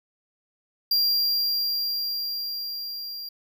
square tone with level ramp, 4762 Hz, D8, 23 cents sharp, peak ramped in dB -19 to -34 dBFS, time 0.91-3.29 s, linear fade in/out 5 ms, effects none

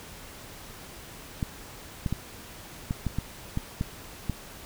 clicks, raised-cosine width 5 ms, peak -15 dBFS, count 9, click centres 1.428 / 2.062 / 2.126 / 2.909 / 3.067 / 3.186 / 3.574 / 3.811 / 4.297 s, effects pink hiss -45 dBFS RMS until 4.65 s

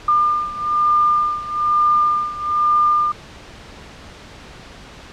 sine beating tone pair, 1202 / 1203.1 Hz, D6 / D6, +40 / +41 cents, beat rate 1.1 Hz, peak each -16 / -19 dBFS, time 0.08-3.12 s, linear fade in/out 5 ms, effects pink hiss -39 dBFS RMS until 5.12 s + low-pass 5000 Hz 12 dB/octave

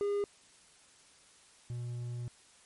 triangle tone pair in turn, 406.5 / 120.85 Hz, G#4 / B2, -37 / -37 cents, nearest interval octave + major sixth, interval 2100 cents, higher first, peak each -27 / -34 dBFS, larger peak first, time 0.01-0.24 / 1.7-2.28 s, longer second, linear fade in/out 0 ms, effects white hiss -61 dBFS RMS until 2.65 s + MP3 48 kbps

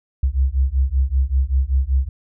sine beating tone pair, 64 / 69.2 Hz, C2 / C#2, -38 / -2 cents, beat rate 5.2 Hz, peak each -18 dBFS, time 0.23-2.09 s, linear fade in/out 5 ms, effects none

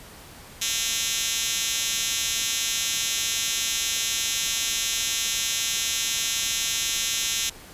5% pulse tone with high-pass filter, 228 Hz, A#3, 38 cents flat, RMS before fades -26 dBFS, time 0.61-7.5 s, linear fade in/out 10 ms, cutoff 4300 Hz, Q 3.2, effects pink hiss -45 dBFS RMS until 7.73 s + resampled to 32000 Hz

